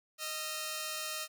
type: tone pair together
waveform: 5% pulse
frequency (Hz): 622.3 / 1362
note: D#5 / F6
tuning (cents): 0 / -44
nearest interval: octave + major second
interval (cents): 1356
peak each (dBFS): -27 / -29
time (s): 0.18-1.28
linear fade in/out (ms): 50
effects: none